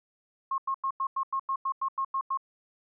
sine tone bursts, 1078 Hz, C#6, 49 cents flat, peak -26 dBFS, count 12, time 0.51-2.374 s, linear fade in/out 5 ms, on 71 ms, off 92 ms, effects none

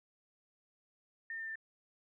sine tone with pitch steps, 1818 / 1806.5 / 1795 / 1783.7 Hz, A#6 / A6 / A6 / A6, -44 / +45 / +34 / +23 cents, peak -39 dBFS, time 1.3-1.556 s, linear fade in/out 2 ms, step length 64 ms, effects none

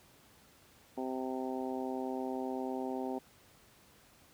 harmonic tone, 129.9 Hz, C3, 12 cents flat, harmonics 2 / 3 / 4 / 5 / 6 / 7, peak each -38 / -40 / -44 / -45 / -43 / -47 dBFS, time 0.97-3.19 s, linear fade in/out 10 ms, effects pink hiss -62 dBFS RMS until 4.33 s + high-pass 60 Hz 12 dB/octave

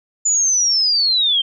sine linear sweep, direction down, 7040 to 3118 Hz, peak -13 dBFS, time 0.25-1.42 s, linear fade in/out 10 ms, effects none

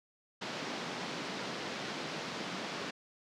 pink band-pass noise, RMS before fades -40 dBFS, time 0.41-2.91 s, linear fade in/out 10 ms, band 170 to 5400 Hz, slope 24 dB/octave, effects none

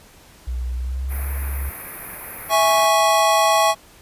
sine tone with pitch glide, 61.74 to 68.11 Hz, B1 to C#2, 0 to -30 cents, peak -22 dBFS, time 0.47-1.7 s, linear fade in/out 10 ms, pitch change +170 cents, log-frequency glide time 0.76-1.18 s
white band-stop noise, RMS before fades -32 dBFS, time 1.08-2.9 s, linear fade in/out 50 ms, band 2500 to 10000 Hz, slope 96 dB/octave
square chord, C# minor, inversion first, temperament equal with one note detuned, 655.5 / 830.6 / 1108.7 Hz, E5 / G#5 / C#6, -10 / 0 / 0 cents, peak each -19 dBFS, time 2.49-3.75 s, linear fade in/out 50 ms
effects pink hiss -48 dBFS RMS until 4.01 s + resampled to 32000 Hz

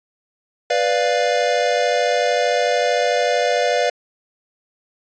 square chord, B diminished, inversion none, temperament equal, 493.9 / 587.3 / 698.5 Hz, B4 / D5 / F5, 0 / 0 / 0 cents, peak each -21 dBFS, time 0.7-3.9 s, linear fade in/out 5 ms, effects resampled to 16000 Hz

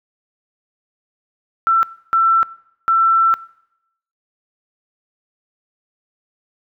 sine tone bursts at uneven times, 1340 Hz, E6, 28 cents sharp, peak -11 dBFS, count 3, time 1.67-1.83 / 2.13-2.43 / 2.88-3.34 s, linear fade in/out 0 ms, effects noise-tail reverb RT60 0.8 s tail -20 dB re dry

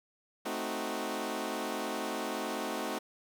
15% pulse chord, A diminished seventh, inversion none, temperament equal, 220 / 261.6 / 311.1 / 370 Hz, A3 / C4 / Eb4 / Gb4, 0 / 0 / 0 / 0 cents, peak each -33 dBFS, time 0.45-2.99 s, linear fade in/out 10 ms, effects none

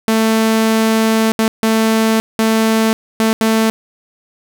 sawtooth tone bursts at uneven times, 222 Hz, A3, 16 cents sharp, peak -7 dBFS, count 6, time 0.08-1.32 / 1.39-1.48 / 1.63-2.2 / 2.39-2.93 / 3.2-3.33 / 3.41-3.7 s, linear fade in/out 0 ms, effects none

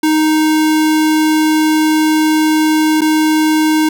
square tone with dropouts, 311.1 Hz, D#4, in tune, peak -10 dBFS, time 0.03-3.89 s, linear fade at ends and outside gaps 5 ms, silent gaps 3.009-3.016 s, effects none

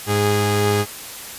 sawtooth tone pair together, 103.6 / 412 Hz, G#2 / G#4, -4 / -14 cents, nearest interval 2 octaves, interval 2390 cents, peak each -15 dBFS, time 0.06-0.86 s, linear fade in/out 50 ms, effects white hiss -34 dBFS RMS until 1.38 s + resampled to 32000 Hz

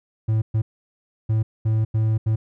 triangle tone bursts at uneven times, 110 Hz, A2, in tune, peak -15 dBFS, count 6, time 0.28-0.42 / 0.54-0.62 / 1.29-1.43 / 1.65-1.85 / 1.94-2.18 / 2.26-2.36 s, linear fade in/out 10 ms, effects none

